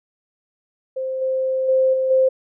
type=tone with level steps; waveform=sine; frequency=523.3 Hz; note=C5; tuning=in tune; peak=-22 / -18 / -13 / -17 / -12 dBFS; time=0.96-2.29 s; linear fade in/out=10 ms; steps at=1.21 / 1.68 / 1.93 / 2.1 s; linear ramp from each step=10 ms; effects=none